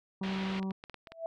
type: harmonic tone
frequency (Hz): 191.5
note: G3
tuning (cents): -40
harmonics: 1 / 2 / 3 / 4 / 5 / 6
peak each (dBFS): -32 / -43 / -53 / -51 / -48 / -56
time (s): 0.21-0.72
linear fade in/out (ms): 5
type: low-pass noise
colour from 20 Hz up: white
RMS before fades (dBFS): -42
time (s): 0.23-0.6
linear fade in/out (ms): 5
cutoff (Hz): 3400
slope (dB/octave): 24
type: clicks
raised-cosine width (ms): 0.3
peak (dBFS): -28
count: 9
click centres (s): 0.547 / 0.582 / 0.629 / 0.708 / 0.839 / 0.897 / 0.943 / 1.072 / 1.12
type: tone with exponential growth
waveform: sine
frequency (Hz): 659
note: E5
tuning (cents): -1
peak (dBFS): -30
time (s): 1.07-1.26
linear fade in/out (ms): 1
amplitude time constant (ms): 40
effects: none